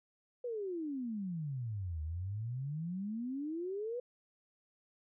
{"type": "exponential two-way sweep", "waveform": "sine", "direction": "down then up", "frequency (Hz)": [502, 75.6, 502], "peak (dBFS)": -36, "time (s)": [0.44, 4], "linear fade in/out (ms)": 5, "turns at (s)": 2.02, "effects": []}